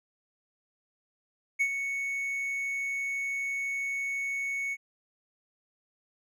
triangle tone with ADSR envelope, 2217 Hz, C#7, in tune, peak -20 dBFS, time 1.59-4.77 s, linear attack 21 ms, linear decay 68 ms, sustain -8 dB, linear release 45 ms, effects none

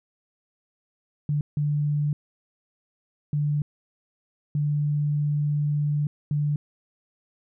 sine tone bursts at uneven times, 147.3 Hz, D3, 6 cents sharp, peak -21 dBFS, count 5, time 1.29-1.41 / 1.57-2.13 / 3.33-3.62 / 4.55-6.07 / 6.31-6.56 s, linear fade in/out 2 ms, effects none

